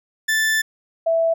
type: tone pair in turn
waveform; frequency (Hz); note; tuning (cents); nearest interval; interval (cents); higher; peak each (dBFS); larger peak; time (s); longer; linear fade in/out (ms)
40% pulse / sine; 1760 / 659.3; A6 / E5; 0 / 0; octave + perfect fourth; 1700; first; -16 / -15; second; 0.28-0.62 / 1.06-1.34; first; 10
effects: none